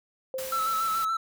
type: tone with exponential decay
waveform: sine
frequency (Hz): 523.3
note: C5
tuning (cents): 0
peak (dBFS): -28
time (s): 0.34-1.03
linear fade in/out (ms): 1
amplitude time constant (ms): 150
type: noise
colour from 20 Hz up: white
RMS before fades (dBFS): -38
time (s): 0.38-1.05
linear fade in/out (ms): 5
type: tone with vibrato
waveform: triangle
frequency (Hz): 1318.5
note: E6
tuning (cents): 0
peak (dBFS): -23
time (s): 0.52-1.17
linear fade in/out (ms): 5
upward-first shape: square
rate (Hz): 7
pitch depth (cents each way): 24
effects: none